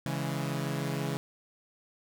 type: chord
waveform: sawtooth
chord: C# minor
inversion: none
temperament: equal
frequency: 138.59 / 164.81 / 207.7 Hz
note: C#3 / E3 / G#3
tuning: 0 / 0 / 0 cents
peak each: -29 / -31 / -35 dBFS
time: 0.06-1.17 s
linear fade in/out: 0 ms
effects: none